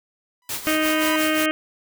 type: tone with exponential growth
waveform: sawtooth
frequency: 989 Hz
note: B5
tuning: 2 cents sharp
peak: -21 dBFS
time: 0.42-1.16 s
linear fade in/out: 1 ms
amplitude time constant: 160 ms
type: noise with tremolo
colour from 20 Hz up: white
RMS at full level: -27 dBFS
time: 0.49-1.46 s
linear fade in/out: 2 ms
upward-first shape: sine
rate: 5.7 Hz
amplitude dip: 70%
type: harmonic tone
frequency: 311.1 Hz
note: D#4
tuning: in tune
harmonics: 1 / 2 / 4 / 5 / 6 / 7 / 8 / 9 / 10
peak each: -22 / -25 / -28 / -29 / -30 / -30 / -31 / -32 / -32 dBFS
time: 0.67-1.51 s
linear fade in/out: 0 ms
effects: none